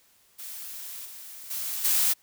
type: noise with level steps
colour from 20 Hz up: blue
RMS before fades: -39 / -43 / -32 / -23 dBFS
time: 0.38-2.14 s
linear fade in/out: 20 ms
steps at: 1.05 / 1.5 / 1.84 s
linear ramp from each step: 10 ms
effects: white hiss -62 dBFS RMS until 2.22 s